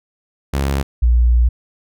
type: tone pair in turn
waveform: sawtooth / sine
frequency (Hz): 69 / 59.65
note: C#2 / A#1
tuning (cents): -7 / +41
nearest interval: minor third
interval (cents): 252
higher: first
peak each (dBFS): -12 / -9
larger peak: second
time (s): 0.53-0.83 / 1.02-1.49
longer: second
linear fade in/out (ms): 10
effects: none